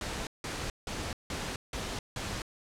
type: noise bursts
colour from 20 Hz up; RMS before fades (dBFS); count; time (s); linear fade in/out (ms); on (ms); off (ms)
pink; -36; 6; 0.01-2.42; 2; 260; 170
effects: low-pass 8000 Hz 12 dB/octave